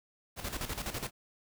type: noise with tremolo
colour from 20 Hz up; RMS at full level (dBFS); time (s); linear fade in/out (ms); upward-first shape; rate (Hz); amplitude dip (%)
pink; -36; 0.36-1.11; 50; square; 12; 65
effects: none